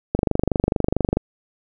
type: click train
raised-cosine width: 2 ms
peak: -4 dBFS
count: 26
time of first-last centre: 0.15-1.17 s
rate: 24.5 Hz
effects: none